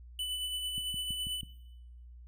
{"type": "tone with tremolo", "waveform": "square", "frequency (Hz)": 2989, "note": "F#7", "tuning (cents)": 17, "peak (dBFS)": -33, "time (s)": [0.19, 1.41], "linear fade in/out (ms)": 2, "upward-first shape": "sine", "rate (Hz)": 9, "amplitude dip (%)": 35}
{"type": "click train", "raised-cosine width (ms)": 5, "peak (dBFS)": -31, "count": 5, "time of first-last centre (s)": [0.78, 1.433], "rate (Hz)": 6.13}
{"effects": ["noise-tail reverb RT60 1.0 s tail -18 dB re dry", "added 60 Hz sine -48 dBFS peak until 2.27 s"]}